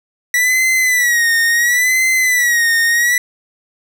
45% pulse tone with vibrato, 1946 Hz, B6, 26 cents flat, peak -11 dBFS, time 0.34-3.18 s, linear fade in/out 2 ms, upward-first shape sine, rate 0.72 Hz, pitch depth 97 cents each way, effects none

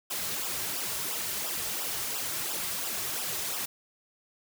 white noise with flanger, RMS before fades -33 dBFS, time 0.1-3.66 s, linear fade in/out 10 ms, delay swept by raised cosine 0.46 to 4.16 ms, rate 2.9 Hz, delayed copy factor -0.75, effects none

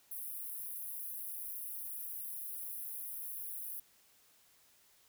white high-pass noise, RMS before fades -43 dBFS, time 0.11-3.8 s, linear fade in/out 5 ms, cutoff 9800 Hz, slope 96 dB/octave, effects white hiss -67 dBFS RMS until 5.08 s

